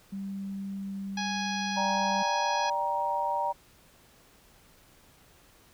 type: tone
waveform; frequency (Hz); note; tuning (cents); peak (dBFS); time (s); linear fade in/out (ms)
sine; 196; G3; 0; -33; 0.12-2.23; 10
type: harmonic tone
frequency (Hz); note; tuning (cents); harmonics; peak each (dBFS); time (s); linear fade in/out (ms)
830.6; G#5; 0; 1 / 2 / 3 / 4 / 5 / 6 / 7; -34 / -37 / -39 / -40 / -41 / -42 / -42; 1.17-2.7; 5
type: chord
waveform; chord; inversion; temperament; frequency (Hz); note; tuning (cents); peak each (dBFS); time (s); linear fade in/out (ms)
sine; G minor; second; just; 588 / 784 / 940.8; D5 / G5 / Bb5; +2 / 0 / +16; -34 / -33 / -28; 1.76-3.53; 20
effects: pink hiss -59 dBFS RMS until 5.73 s